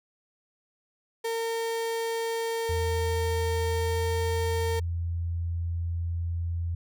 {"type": "tone", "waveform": "35% pulse", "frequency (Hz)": 456.9, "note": "A#4", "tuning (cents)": -35, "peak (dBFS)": -26, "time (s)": [1.24, 4.8], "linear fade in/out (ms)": 10}
{"type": "tone with pitch glide", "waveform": "sine", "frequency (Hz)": [83.4, 84.91], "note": ["E2", "F2"], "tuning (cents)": [21, -48], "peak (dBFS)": -27, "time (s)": [2.69, 6.75], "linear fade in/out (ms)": 5, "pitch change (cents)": 31, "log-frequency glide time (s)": [3.77, 4.01]}
{"effects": []}